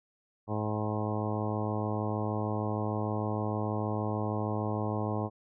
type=harmonic tone with a mistuned harmonic; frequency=106.5 Hz; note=G#2; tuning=44 cents sharp; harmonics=1 / 2 / 3 / 4 / 5 / 6 / 7 / 8 / 9 / 10; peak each=-33 / -36 / -38 / -39 / -40 / -41 / -41 / -42 / -43 / -43 dBFS; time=0.47-5.3 s; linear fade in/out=50 ms; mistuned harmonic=8; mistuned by=-24 cents; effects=none